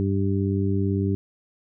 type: harmonic tone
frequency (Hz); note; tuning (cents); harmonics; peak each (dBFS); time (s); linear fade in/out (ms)
98; G2; 0; 1 / 2 / 3 / 4; -23 / -26 / -28 / -29; 0-1.15; 0
effects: none